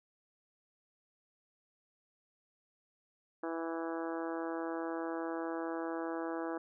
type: harmonic tone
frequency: 164.81 Hz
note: E3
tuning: in tune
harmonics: 2 / 3 / 4 / 5 / 6 / 7 / 8 / 9 / 10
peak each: -38 / -42 / -44 / -46 / -48 / -49 / -50 / -51 / -52 dBFS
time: 3.43-6.58 s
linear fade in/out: 5 ms
effects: none